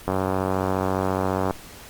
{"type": "click train", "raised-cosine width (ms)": 1, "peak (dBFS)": -9, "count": 136, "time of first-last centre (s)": [0.08, 1.509], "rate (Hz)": 94.5, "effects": ["pink hiss -43 dBFS RMS until 1.89 s", "Opus 48 kbps"]}